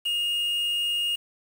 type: tone with quantisation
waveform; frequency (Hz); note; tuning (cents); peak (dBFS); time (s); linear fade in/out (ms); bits
triangle; 2848; F7; +33; -22; 0.05-1.16; 10; 7
effects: none

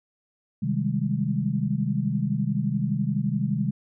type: chord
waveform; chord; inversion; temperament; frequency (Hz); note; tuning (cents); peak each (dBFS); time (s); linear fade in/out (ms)
sine; Ab major seventh; first; equal; 130.81 / 155.56 / 196 / 207.7; C3 / Eb3 / G3 / Ab3; 0 / 0 / 0 / 0; -28; 0.62-3.71; 10
effects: none

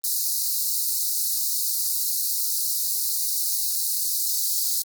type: high-pass noise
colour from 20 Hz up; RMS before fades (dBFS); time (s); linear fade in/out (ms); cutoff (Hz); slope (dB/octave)
white; -24; 0.04-4.82; 0; 4000; 96
effects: Opus 24 kbps

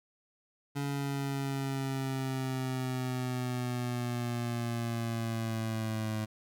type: linear sweep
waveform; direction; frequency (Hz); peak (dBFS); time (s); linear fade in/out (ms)
25% pulse; down; 141.7 to 108.2; -28; 0.75-6.26; 20
effects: none

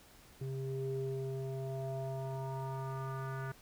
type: tone with low-pass filter sweep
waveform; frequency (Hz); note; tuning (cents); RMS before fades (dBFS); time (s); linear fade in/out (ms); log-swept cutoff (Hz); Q
square; 133.4; C3; +34; -39; 0.41-3.52; 5; 310 to 1500; 4
effects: pink hiss -60 dBFS RMS until 3.61 s

